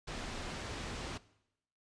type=low-pass noise; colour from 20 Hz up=pink; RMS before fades=-42 dBFS; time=0.07-1.18 s; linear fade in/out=10 ms; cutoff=5800 Hz; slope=12 dB/octave; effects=noise-tail reverb RT60 0.8 s tail -19 dB re dry + resampled to 22050 Hz